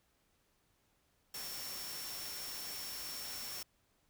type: tone in noise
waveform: sine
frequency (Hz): 5450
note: F8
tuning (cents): -43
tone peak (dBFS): -46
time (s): 1.34-3.63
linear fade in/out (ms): 5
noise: white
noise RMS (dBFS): -45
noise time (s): 1.34-3.63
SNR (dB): -4
effects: pink hiss -75 dBFS RMS until 4.09 s